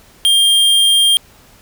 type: tone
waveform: square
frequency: 3201 Hz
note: G7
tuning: 36 cents sharp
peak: -9 dBFS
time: 0.25-1.17 s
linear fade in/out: 0 ms
effects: pink hiss -46 dBFS RMS until 1.61 s